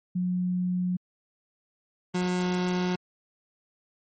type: tone pair in turn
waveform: sine / 30% pulse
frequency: 180.7 / 180.7 Hz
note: F#3 / F#3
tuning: -41 / -41 cents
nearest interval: unison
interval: 0 cents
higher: neither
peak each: -24 / -22 dBFS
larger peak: second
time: 0.15-0.97 / 2.14-2.96 s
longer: neither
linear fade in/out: 10 ms
effects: MP3 32 kbps